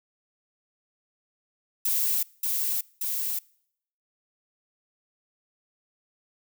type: noise with echo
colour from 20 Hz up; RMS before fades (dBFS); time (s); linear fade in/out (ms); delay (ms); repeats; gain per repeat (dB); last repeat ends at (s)
violet; -25; 1.85-2.23; 5; 580; 2; -2; 3.39
effects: noise-tail reverb RT60 0.7 s tail -25 dB re dry